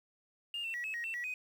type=tone with pitch steps; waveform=sine; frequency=2821 / 2691 / 1928 / 2584 / 1885 / 2686 / 1933 / 2506 Hz; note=F7 / E7 / B6 / E7 / A#6 / E7 / B6 / D#7; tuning=+17 / +35 / -42 / -35 / +19 / +32 / -38 / +12 cents; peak=-34 dBFS; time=0.54-1.34 s; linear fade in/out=2 ms; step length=100 ms; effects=tanh soft clip ceiling -34 dBFS + 10-bit